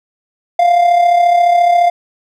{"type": "tone with amplitude modulation", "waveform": "triangle", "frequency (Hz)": 698.5, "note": "F5", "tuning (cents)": 0, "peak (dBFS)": -3, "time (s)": [0.59, 1.9], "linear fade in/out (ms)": 5, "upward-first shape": "sine", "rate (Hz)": 34.4, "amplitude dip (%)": 50, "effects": []}